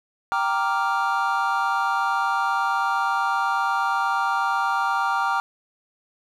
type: chord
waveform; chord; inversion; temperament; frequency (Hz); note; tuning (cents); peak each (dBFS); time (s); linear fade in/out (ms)
triangle; G minor seventh; none; equal; 784 / 932.3 / 1174.7 / 1396.9; G5 / Bb5 / D6 / F6; 0 / 0 / 0 / 0; -24; 0.32-5.4; 0
effects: none